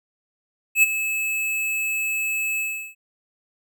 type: tone with ADSR envelope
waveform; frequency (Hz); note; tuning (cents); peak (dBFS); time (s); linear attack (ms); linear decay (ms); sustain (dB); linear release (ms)
square; 2600; E7; -24; -11; 0.75-2.95; 79; 21; -12; 360
effects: none